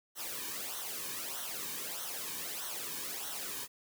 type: noise with flanger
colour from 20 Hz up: white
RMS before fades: -40 dBFS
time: 0.15-3.68 s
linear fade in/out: 50 ms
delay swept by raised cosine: 0.41 to 1.51 ms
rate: 1.6 Hz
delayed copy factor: -0.7
effects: none